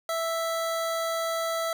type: tone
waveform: 25% pulse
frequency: 659.3 Hz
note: E5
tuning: in tune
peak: -23 dBFS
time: 0.09-1.73 s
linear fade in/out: 2 ms
effects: none